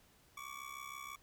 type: ring-modulated tone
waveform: 25% pulse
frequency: 1138 Hz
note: C#6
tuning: 45 cents sharp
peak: -39 dBFS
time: 0.37-1.16 s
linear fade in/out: 2 ms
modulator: 33.1 Hz
effects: pink hiss -67 dBFS RMS until 1.22 s